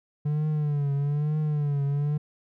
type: tone with vibrato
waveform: triangle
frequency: 146.83 Hz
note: D3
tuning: in tune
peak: -21 dBFS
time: 0.25-2.18 s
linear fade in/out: 10 ms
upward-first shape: triangle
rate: 1.1 Hz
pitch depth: 89 cents each way
effects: none